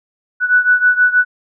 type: beating tone pair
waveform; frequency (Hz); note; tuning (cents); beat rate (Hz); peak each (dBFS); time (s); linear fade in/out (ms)
sine; 1480 / 1486.3; F#6 / F#6; 0 / +7; 6.3; -11 / -14; 0.4-1.25; 50
effects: none